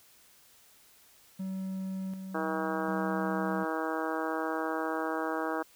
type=tone with tremolo; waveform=triangle; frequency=190 Hz; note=F#3; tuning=46 cents sharp; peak=-31 dBFS; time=1.39-3.65 s; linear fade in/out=10 ms; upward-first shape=square; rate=0.67 Hz; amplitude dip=45%
type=harmonic tone; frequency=159.7 Hz; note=D#3; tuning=45 cents sharp; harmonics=2 / 3 / 4 / 5 / 6 / 7 / 8 / 9 / 10; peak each=-35 / -37 / -38 / -39 / -40 / -40 / -41 / -42 / -42 dBFS; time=2.34-5.63 s; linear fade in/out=10 ms
effects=white hiss -60 dBFS RMS until 5.75 s